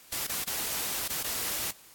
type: noise with dropouts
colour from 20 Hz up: white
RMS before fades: -32 dBFS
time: 0.12-1.71 s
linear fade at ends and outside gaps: 5 ms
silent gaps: 0.269-0.293 / 0.442-0.472 / 1.08-1.099 / 1.231-1.242 s
effects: white hiss -54 dBFS RMS until 1.94 s + AAC 64 kbps